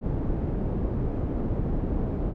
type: low-pass noise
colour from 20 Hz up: pink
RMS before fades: -27 dBFS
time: 0.01-2.34 s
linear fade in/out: 50 ms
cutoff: 410 Hz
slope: 12 dB/octave
effects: none